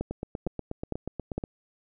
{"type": "two click trains", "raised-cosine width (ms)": 2, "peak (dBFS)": [-19, -16], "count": [12, 4], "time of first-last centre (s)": [[0.11, 1.439], [0.01, 1.38]], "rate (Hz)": [8.28, 2.19], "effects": []}